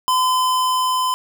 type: tone with level ramp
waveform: square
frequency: 1020 Hz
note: C6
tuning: 44 cents flat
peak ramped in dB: -15 to -18 dBFS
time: 0.08-1.14 s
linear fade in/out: 0 ms
effects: none